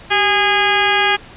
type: harmonic tone with a mistuned harmonic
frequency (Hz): 410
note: G#4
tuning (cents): -22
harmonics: 1 / 2 / 3 / 4 / 5 / 6 / 7 / 8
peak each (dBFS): -22 / -18 / -22 / -18 / -21 / -21 / -23 / -21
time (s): 0.1-1.17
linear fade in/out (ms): 20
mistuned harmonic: 1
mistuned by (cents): -89
effects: pink hiss -39 dBFS RMS until 1.36 s + resampled to 8000 Hz